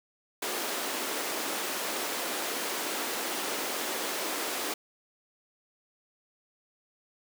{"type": "high-pass noise", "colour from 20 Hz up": "pink", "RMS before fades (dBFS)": -33, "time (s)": [0.42, 4.74], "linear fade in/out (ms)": 5, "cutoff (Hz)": 290, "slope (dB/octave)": 24, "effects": []}